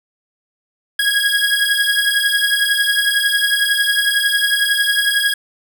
25% pulse beating tone pair, 1646 / 1657 Hz, G#6 / G#6, -16 / -4 cents, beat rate 11 Hz, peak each -13 dBFS, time 0.99-5.34 s, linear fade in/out 5 ms, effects none

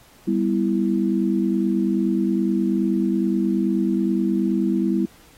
sine chord, E minor, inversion first, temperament just, 197.78 / 247.2 / 329.6 Hz, G3 / B3 / E4, +16 / +2 / 0 cents, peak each -21 / -24 / -22 dBFS, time 0.27-5.06 s, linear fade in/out 10 ms, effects pink hiss -52 dBFS RMS until 5.37 s + AAC 48 kbps

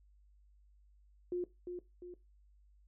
sine tone with echo, 355.9 Hz, F4, 33 cents sharp, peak -33 dBFS, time 1.32-1.44 s, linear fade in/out 2 ms, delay 350 ms, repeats 2, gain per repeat -6 dB, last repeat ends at 2.14 s, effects noise-tail reverb RT60 0.2 s tail -17 dB re dry + added 50 Hz sine -62 dBFS peak until 2.87 s

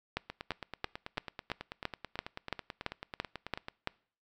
two click trains, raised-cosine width 0.3 ms, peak -23 / -16 dBFS, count 32 / 12, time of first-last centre 0.3-3.684 / 0.17-3.874 s, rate 9.16 / 2.97 Hz, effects noise-tail reverb RT60 0.5 s tail -24 dB re dry

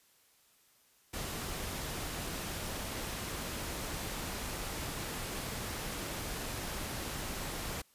pink noise, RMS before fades -39 dBFS, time 1.13-7.82 s, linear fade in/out 10 ms, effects white hiss -67 dBFS RMS until 7.94 s + resampled to 32000 Hz

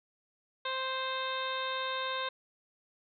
harmonic tone, 523.3 Hz, C5, in tune, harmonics 1 / 2 / 3 / 4 / 5 / 6 / 7 / 8, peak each -39 / -36 / -40 / -45 / -44 / -48 / -39 / -50 dBFS, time 0.65-2.29 s, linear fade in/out 5 ms, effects none

